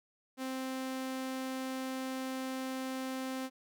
sawtooth tone, 261.6 Hz, C4, in tune, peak -32 dBFS, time 0.37-3.5 s, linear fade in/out 50 ms, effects none

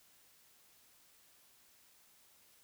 silence, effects white hiss -66 dBFS RMS until 2.63 s

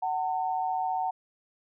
sine tone pair together, 750 / 904.5 Hz, F#5 / A5, +23 / +48 cents, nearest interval minor third, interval 325 cents, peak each -28 / -31 dBFS, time 0.02-1.11 s, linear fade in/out 10 ms, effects none

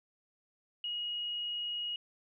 sine tone, 2890 Hz, F#7, 41 cents flat, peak -34 dBFS, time 0.84-1.96 s, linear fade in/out 2 ms, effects none

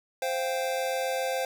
square chord, C suspended fourth, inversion none, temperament just, 523.3 / 697.7 / 784.9 Hz, C5 / F5 / G5, 0 / -2 / +2 cents, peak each -30 / -34 / -35 dBFS, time 0.22-1.45 s, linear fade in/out 2 ms, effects none

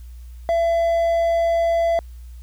triangle tone, 672 Hz, E5, 33 cents sharp, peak -14 dBFS, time 0.49-1.99 s, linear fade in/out 0 ms, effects added 60 Hz sine -35 dBFS peak until 2.42 s + white hiss -58 dBFS RMS until 2.42 s

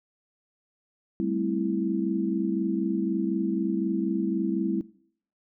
sine chord, A minor seventh, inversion third, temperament equal, 196 / 220 / 261.6 / 329.6 Hz, G3 / A3 / C4 / E4, 0 / 0 / 0 / 0 cents, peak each -29 / -33 / -32 / -28 dBFS, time 1.2-4.81 s, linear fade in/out 0 ms, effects noise-tail reverb RT60 0.6 s tail -20 dB re dry

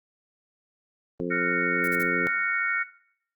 harmonic tone, 87.9 Hz, F2, 12 cents sharp, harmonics 2 / 3 / 4 / 5 / 6, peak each -33 / -32 / -32 / -32 / -38 dBFS, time 1.2-2.27 s, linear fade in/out 0 ms
sine chord, Gb major seventh, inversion third, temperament just, 1387.5 / 1480 / 1850 / 2220 Hz, F6 / Gb6 / Bb6 / Db7, -12 / 0 / -14 / +2 cents, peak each -29 / -32 / -30 / -29 dBFS, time 1.3-2.84 s, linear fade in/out 20 ms
violet noise bursts, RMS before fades -38 dBFS, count 3, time 1.84-2.031 s, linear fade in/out 2 ms, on 35 ms, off 43 ms
effects noise-tail reverb RT60 0.6 s tail -17 dB re dry + Opus 24 kbps

